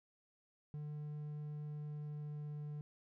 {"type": "tone with pitch glide", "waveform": "triangle", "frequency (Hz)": [149.3, 148.44], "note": ["D3", "D3"], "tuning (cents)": [29, 19], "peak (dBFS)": -40, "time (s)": [0.74, 2.81], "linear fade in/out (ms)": 0, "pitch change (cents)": -10, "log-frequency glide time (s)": [1.7, 2.67], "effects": []}